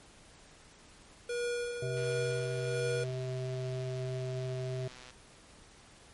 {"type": "tone with tremolo", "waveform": "square", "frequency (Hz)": 480.6, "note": "B4", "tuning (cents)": -47, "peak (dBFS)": -32, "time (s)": [1.29, 3.04], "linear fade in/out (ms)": 5, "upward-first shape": "sine", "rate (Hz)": 1.4, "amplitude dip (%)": 50}
{"type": "harmonic tone", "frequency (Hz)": 128.8, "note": "C3", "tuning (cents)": -27, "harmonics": [1, 3, 5], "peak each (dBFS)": [-35, -40, -42], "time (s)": [1.82, 4.88], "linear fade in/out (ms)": 5}
{"type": "click train", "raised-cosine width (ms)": 0.2, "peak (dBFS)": -33, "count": 396, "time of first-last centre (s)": [1.97, 5.105], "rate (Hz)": 126}
{"effects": ["pink hiss -57 dBFS RMS until 6.13 s", "MP3 48 kbps"]}